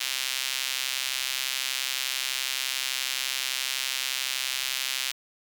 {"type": "tone with high-pass filter", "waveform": "sawtooth", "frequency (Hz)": 131.7, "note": "C3", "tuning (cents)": 12, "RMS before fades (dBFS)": -30, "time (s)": [0, 5.12], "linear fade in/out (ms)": 10, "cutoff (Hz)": 3000, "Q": 1.3, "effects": []}